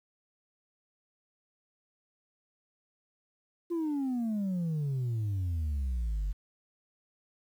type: exponential sweep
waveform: sine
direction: down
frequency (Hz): 349.2 to 45.86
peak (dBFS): -26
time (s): 3.7-6.33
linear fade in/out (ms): 20
effects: tanh soft clip ceiling -28 dBFS + 10-bit